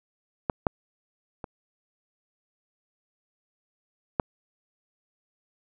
clicks, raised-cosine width 1 ms, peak -10 / -7 / -21 / -8 dBFS, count 4, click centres 0.498 / 0.668 / 1.442 / 4.198 s, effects none

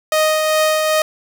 sawtooth tone with tremolo, 622.3 Hz, D#5, in tune, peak -8 dBFS, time 0.12-1.02 s, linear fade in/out 2 ms, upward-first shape triangle, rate 2.5 Hz, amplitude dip 35%, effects none

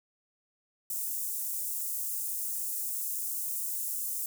white high-pass noise, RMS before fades -34 dBFS, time 0.9-4.26 s, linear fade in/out 2 ms, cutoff 7600 Hz, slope 24 dB/octave, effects none

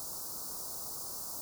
white band-stop noise, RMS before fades -41 dBFS, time 0-1.41 s, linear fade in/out 0 ms, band 1300 to 4500 Hz, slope 48 dB/octave, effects none

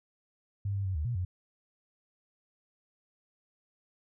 sine tone with pitch steps, 99.9 / 98.8 / 94.5 / 75.8 / 120.3 / 90.5 Hz, G2 / G2 / F#2 / D#2 / B2 / F#2, +33 / +14 / +37 / -45 / -45 / -38 cents, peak -29 dBFS, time 0.65-1.25 s, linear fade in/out 5 ms, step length 100 ms, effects none

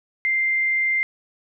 sine tone, 2093 Hz, C7, in tune, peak -18 dBFS, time 0.25-1.03 s, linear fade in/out 0 ms, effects none

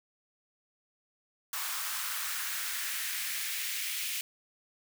white noise with high-pass filter sweep, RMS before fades -35 dBFS, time 1.53-4.21 s, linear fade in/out 2 ms, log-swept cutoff 1100 to 2500 Hz, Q 2.1, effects none

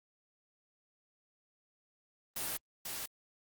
white noise with echo, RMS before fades -37 dBFS, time 2.36-2.57 s, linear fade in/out 5 ms, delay 490 ms, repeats 1, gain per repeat -4 dB, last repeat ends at 3.06 s, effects Opus 32 kbps

